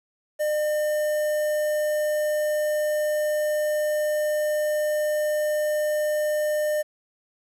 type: tone with notch filter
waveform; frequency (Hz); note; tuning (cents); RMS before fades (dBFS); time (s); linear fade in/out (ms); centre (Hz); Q
square; 604; D5; +48; -24; 0.39-6.83; 20; 3800; 0.53
effects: resampled to 32000 Hz + 9-bit